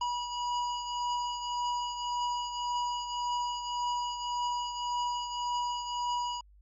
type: beating tone pair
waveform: square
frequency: 970 / 971.8 Hz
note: B5 / B5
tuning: -31 / -28 cents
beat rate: 1.8 Hz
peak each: -32 / -40 dBFS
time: 0.01-6.41 s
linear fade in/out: 5 ms
effects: added 50 Hz sine -55 dBFS peak until 6.61 s + MP3 32 kbps